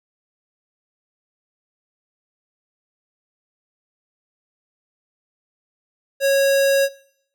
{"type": "tone", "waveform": "square", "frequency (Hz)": 550, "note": "C#5", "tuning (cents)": -14, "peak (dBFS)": -15, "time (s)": [6.2, 6.89], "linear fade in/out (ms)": 50, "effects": ["noise-tail reverb RT60 0.7 s tail -20 dB re dry"]}